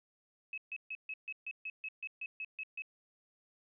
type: tone bursts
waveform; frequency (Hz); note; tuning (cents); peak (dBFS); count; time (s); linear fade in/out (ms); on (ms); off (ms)
sine; 2576; E7; -41; -38; 13; 0.53-2.821; 2; 47; 140
effects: none

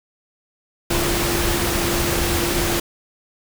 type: tone in noise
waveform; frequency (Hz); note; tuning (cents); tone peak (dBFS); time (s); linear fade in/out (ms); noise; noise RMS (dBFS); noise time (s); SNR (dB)
sine; 344.5; F4; -24; -25; 0.9-2.8; 5; pink; -21; 0.9-2.8; -7
effects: none

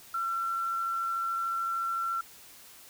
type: tone with amplitude modulation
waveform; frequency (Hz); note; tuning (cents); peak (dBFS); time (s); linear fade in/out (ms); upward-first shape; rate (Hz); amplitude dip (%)
sine; 1355; E6; +47; -27; 0.14-2.21; 5; sine; 93.6; 30
effects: white hiss -52 dBFS RMS until 2.89 s

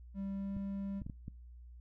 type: tone with pitch glide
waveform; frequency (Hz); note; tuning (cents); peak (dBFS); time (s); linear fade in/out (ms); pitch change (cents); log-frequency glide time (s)
triangle; 196 to 197.36; G3 to G3; 0 to +12; -35; 0.14-1.03; 50; +12; 0.32-0.53
type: clicks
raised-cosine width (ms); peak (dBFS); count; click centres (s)
5; -30; 5; 0.567 / 1.018 / 1.065 / 1.098 / 1.281
effects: noise-tail reverb RT60 0.4 s tail -24 dB re dry + added 60 Hz sine -50 dBFS peak until 1.8 s

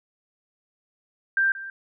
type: tone with echo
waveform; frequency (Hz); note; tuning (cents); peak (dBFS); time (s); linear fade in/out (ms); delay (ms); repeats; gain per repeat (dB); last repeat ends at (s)
sine; 1578; G6; +11; -18; 1.37-1.52; 2; 180; 1; -15; 1.7
effects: none

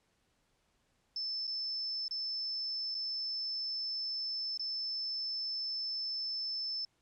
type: tone with dropouts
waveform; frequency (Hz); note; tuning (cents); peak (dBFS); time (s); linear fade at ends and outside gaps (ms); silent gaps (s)
sine; 5274; E8; 0; -34; 1.16-6.85; 2; 1.47-1.476 / 2.081-2.109 / 2.945-2.949 / 4.575-4.595
effects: pink hiss -75 dBFS RMS until 7.01 s + low-pass 9000 Hz 12 dB/octave

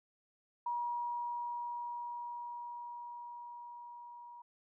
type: tone with level ramp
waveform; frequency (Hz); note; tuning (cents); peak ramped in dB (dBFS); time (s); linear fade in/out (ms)
sine; 957; A#5; +45; -33 to -49; 0.66-4.42; 5
effects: none

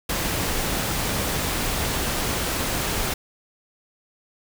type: noise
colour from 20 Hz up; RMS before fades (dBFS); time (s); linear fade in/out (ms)
pink; -25; 0.09-3.14; 5
effects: none

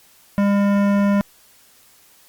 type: tone with hard clipping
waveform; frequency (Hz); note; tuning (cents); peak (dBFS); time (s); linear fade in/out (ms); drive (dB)
sine; 201.3; G3; +46; -16; 0.38-1.21; 0; 16
effects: white hiss -52 dBFS RMS until 2.28 s + Opus 48 kbps

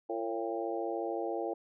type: harmonic tone with a mistuned harmonic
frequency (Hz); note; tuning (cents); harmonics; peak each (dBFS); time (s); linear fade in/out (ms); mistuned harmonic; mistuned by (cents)
113.8; A#2; -41; 3 / 4 / 5 / 6 / 7; -37 / -38 / -39 / -40 / -40; 0.09-1.54; 10; 5; -49
effects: none

